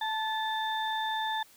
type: tone cluster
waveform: sine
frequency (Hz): 878 / 1740 / 3583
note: A5 / A6 / A7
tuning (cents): -4 / -20 / +31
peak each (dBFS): -30 / -35 / -36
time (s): 0.01-1.43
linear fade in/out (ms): 5
effects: tanh soft clip ceiling -20 dBFS + white hiss -58 dBFS RMS until 1.56 s